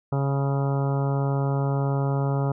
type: harmonic tone with a mistuned harmonic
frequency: 138.59 Hz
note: C#3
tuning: in tune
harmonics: 1 / 2 / 3 / 4 / 5 / 6 / 7 / 8 / 9 / 10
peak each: -22 / -33 / -32 / -34 / -36 / -37 / -38 / -46 / -39 / -46 dBFS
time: 0.12-2.52 s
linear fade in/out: 5 ms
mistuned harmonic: 8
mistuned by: -41 cents
effects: none